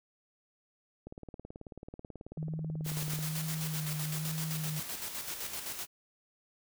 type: click train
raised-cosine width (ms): 2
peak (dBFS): -31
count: 40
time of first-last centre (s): 1.07-3.19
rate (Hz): 18.4
type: tone with vibrato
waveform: sine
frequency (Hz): 155.56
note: D#3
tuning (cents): 0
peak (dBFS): -34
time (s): 2.37-4.8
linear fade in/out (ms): 5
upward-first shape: sine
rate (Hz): 1.1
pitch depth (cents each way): 31
type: noise with tremolo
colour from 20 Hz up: white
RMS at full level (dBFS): -38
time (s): 2.84-5.87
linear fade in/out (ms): 50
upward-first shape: square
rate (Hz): 7.8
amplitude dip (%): 45
effects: none